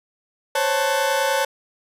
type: tone cluster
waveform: 40% pulse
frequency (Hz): 522 / 552 / 883 / 1499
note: C5 / C#5 / A5 / F#6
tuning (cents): -4 / -7 / +6 / +22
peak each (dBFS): -25 / -22 / -22 / -26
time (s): 0.55-1.45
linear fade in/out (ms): 5
effects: resampled to 32000 Hz